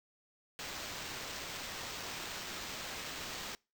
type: noise with sample-and-hold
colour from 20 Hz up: violet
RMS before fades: -43 dBFS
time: 0.59-3.55 s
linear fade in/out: 0 ms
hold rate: 11025 Hz
effects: noise-tail reverb RT60 0.3 s tail -26 dB re dry